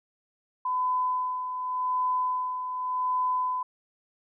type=tone with tremolo; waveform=sine; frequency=1008 Hz; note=B5; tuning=35 cents sharp; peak=-23 dBFS; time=0.65-3.63 s; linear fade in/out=5 ms; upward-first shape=sine; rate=0.87 Hz; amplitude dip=55%; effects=none